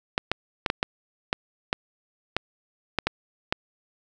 clicks, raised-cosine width 0.3 ms, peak -6 dBFS, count 11, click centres 0.179 / 0.316 / 0.662 / 0.701 / 0.829 / 1.329 / 1.729 / 2.366 / 2.987 / 3.07 / 3.525 s, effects none

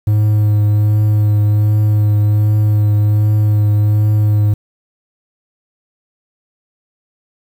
triangle tone with vibrato, 105.4 Hz, G#2, 26 cents sharp, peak -7 dBFS, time 0.07-4.54 s, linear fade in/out 5 ms, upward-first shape triangle, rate 1.3 Hz, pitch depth 17 cents each way, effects 7-bit

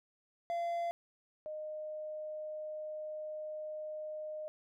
triangle / sine tone pair in turn, 685 / 614.8 Hz, F5 / D#5, -34 / -21 cents, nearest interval major second, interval 187 cents, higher first, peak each -31 / -39 dBFS, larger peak first, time 0.5-0.91 / 1.46-4.48 s, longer second, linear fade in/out 0 ms, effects none

